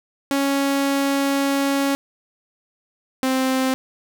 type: tone pair in turn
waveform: sawtooth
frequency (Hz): 277.2 / 261.6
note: C#4 / C4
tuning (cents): 0 / 0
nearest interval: minor second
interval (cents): 100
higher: first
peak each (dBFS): -14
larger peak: neither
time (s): 0.31-1.95 / 3.23-3.74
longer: first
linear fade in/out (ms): 0
effects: none